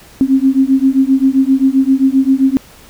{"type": "beating tone pair", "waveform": "sine", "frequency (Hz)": [263.4, 271], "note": ["C4", "C#4"], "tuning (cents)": [12, -39], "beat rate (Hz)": 7.6, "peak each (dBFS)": -11, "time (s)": [0.21, 2.57], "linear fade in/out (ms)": 0, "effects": ["pink hiss -41 dBFS RMS until 2.89 s"]}